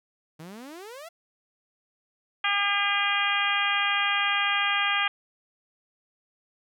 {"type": "exponential sweep", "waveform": "sawtooth", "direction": "up", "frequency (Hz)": [150.9, 698.5], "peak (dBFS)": -36, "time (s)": [0.39, 1.09], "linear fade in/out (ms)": 10}
{"type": "harmonic tone", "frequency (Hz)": 403.8, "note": "G#4", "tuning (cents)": -49, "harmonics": [2, 3, 4, 5, 6, 7, 8], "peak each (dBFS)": [-32, -29, -29, -30, -29, -32, -31], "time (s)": [2.44, 5.08], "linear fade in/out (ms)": 5}
{"effects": []}